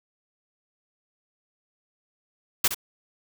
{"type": "noise with echo", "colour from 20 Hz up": "white", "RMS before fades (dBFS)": -20, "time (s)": [2.64, 2.68], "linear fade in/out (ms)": 5, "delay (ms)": 66, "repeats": 1, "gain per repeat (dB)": -10, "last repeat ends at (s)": 2.746, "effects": []}